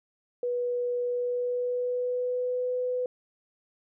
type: tone with pitch glide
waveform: sine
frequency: 488.4 to 500.1 Hz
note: B4 to B4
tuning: -19 to +22 cents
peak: -26 dBFS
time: 0.43-3.06 s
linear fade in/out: 2 ms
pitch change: +41 cents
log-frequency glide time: 1.02-2.73 s
effects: none